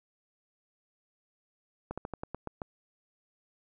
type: slowing click train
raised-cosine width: 1 ms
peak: -22 dBFS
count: 8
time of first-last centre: 1.91-2.618 s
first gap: 66 ms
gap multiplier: 1.14
effects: none